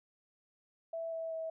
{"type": "tone with pitch steps", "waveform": "sine", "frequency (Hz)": [659.3, 653.2, 647.2], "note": ["E5", "E5", "E5"], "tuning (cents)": [0, -16, -32], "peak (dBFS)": -36, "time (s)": [0.93, 1.5], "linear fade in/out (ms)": 5, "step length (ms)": 190, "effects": []}